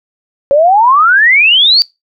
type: exponential sweep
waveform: sine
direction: up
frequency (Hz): 544 to 4699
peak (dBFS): -4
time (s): 0.51-1.82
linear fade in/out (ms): 0
effects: noise-tail reverb RT60 0.2 s tail -22 dB re dry